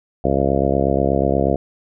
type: harmonic tone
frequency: 68.3 Hz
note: C#2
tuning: 25 cents flat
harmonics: 1 / 2 / 3 / 4 / 5 / 6 / 7 / 8 / 9 / 10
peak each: -24 / -24 / -24 / -24 / -24 / -24 / -24 / -24 / -24 / -24 dBFS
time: 0.24-1.56 s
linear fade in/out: 5 ms
effects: none